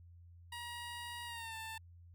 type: tone with pitch glide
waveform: 15% pulse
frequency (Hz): 953 to 889.2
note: A#5 to A5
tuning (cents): +38 to +18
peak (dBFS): -37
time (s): 0.52-1.78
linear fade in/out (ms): 5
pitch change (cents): -120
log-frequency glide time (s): 1.26-1.55
effects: added 86 Hz sine -55 dBFS peak until 2.14 s